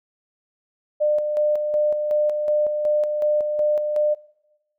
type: tone with tremolo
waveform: sine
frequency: 600 Hz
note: D5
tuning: 37 cents sharp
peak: -16 dBFS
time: 1-4.15 s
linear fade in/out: 20 ms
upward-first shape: square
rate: 2.7 Hz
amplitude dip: 40%
effects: noise-tail reverb RT60 0.9 s tail -20 dB re dry